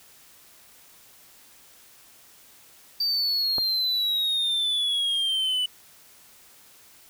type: exponential sweep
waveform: triangle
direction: down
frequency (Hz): 4656 to 2967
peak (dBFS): -21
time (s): 3-5.66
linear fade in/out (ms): 5
type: click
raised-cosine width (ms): 1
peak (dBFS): -18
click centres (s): 3.583
effects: white hiss -53 dBFS RMS until 7.09 s